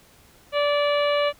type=harmonic tone with a mistuned harmonic; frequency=581 Hz; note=D5; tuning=19 cents flat; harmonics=1 / 2 / 3 / 4 / 5 / 6 / 7; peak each=-20 / -27 / -33 / -31 / -31 / -39 / -38 dBFS; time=0.52-1.33 s; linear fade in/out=50 ms; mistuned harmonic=7; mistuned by=-18 cents; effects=pink hiss -54 dBFS RMS until 1.39 s